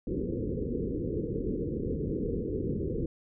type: low-pass noise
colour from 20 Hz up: white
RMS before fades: -32 dBFS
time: 0.07-3.06 s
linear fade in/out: 2 ms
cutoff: 490 Hz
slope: 96 dB/octave
effects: none